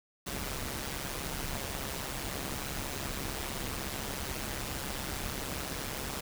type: noise with amplitude modulation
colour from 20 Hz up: pink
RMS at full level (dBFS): -34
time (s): 0.26-6.21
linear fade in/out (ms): 10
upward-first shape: sine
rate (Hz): 137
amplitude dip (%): 70
effects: none